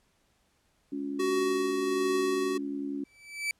harmonic tone, 70.5 Hz, C#2, 30 cents sharp, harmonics 3 / 4 / 5, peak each -42 / -32 / -41 dBFS, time 0.92-3.04 s, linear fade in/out 5 ms
square tone with tremolo, 374.5 Hz, F#4, 21 cents sharp, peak -26 dBFS, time 1.19-2.58 s, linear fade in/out 10 ms, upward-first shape triangle, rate 1.3 Hz, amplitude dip 35%
40% pulse tone with exponential growth, 2312 Hz, D7, 28 cents flat, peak -25 dBFS, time 3.05-3.51 s, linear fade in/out 1 ms, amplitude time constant 98 ms
effects pink hiss -70 dBFS RMS until 3.59 s + low-pass 11000 Hz 12 dB/octave

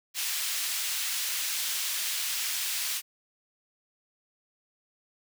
pink high-pass noise, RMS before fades -31 dBFS, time 0.14-3.02 s, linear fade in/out 50 ms, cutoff 2700 Hz, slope 12 dB/octave, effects none

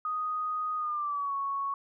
sine tone with pitch glide, 1244.5 to 1108.7 Hz, D#6 to C#6, 0 to 0 cents, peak -29 dBFS, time 0.05-1.74 s, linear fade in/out 2 ms, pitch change -200 cents, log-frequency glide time 0.77-1.34 s, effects none

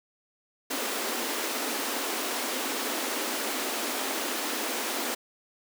pink high-pass noise, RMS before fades -31 dBFS, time 0.7-5.15 s, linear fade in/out 10 ms, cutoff 230 Hz, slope 96 dB/octave, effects none

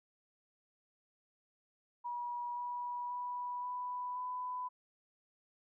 sine tone with pitch steps, 965 / 973.4 / 981.9 / 990.4 / 999 Hz, B5 / B5 / B5 / B5 / B5, -40 / -25 / -10 / +5 / +20 cents, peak -37 dBFS, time 2.04-4.69 s, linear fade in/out 20 ms, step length 530 ms, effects none

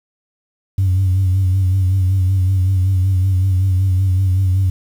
sine tone with vibrato, 93.9 Hz, F#2, 26 cents sharp, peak -10 dBFS, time 0.78-4.7 s, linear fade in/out 5 ms, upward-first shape sine, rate 5.3 Hz, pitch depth 54 cents each way, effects tanh soft clip ceiling -9 dBFS + 7-bit

